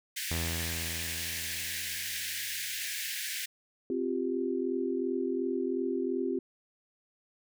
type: high-pass noise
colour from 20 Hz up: pink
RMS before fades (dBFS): -36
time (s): 0.16-3.46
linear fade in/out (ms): 10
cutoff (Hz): 1600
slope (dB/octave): 96
type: tone with exponential decay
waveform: sawtooth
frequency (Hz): 83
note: E2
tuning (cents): +12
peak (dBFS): -27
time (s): 0.31-3.17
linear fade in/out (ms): 0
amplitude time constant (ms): 620
type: chord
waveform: sine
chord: C suspended fourth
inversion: none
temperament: equal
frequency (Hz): 261.6 / 349.2 / 392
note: C4 / F4 / G4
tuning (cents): 0 / 0 / 0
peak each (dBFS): -33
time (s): 3.9-6.39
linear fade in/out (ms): 2
effects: none